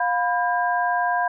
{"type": "tone cluster", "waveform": "sine", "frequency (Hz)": [708, 989, 1608], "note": ["F5", "B5", "G6"], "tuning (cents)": [23, 2, 44], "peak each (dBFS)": [-22, -24, -25], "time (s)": [0, 1.28], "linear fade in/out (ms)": 5, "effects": []}